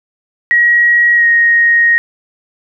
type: tone with pitch glide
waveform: sine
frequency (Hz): 1903 to 1871.4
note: A#6 to A#6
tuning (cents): +35 to +6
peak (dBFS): -6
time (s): 0.51-1.98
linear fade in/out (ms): 0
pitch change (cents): -29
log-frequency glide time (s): 1.15-1.26
effects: none